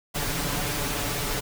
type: noise with comb filter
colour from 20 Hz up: pink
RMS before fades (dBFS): -28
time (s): 0.14-1.41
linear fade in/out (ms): 20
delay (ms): 6.9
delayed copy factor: +0.65
effects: none